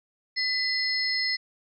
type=tone cluster; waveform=sine; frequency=2012 / 4260 / 5190 Hz; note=B6 / C8 / E8; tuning=+32 / +30 / -28 cents; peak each=-28 / -30 / -28 dBFS; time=0.36-1.37 s; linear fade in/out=20 ms; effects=none